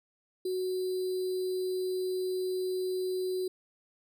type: tone with sample-and-hold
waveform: sine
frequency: 370 Hz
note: F#4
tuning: in tune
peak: -29 dBFS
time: 0.45-3.48 s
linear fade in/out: 5 ms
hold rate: 4410 Hz
effects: none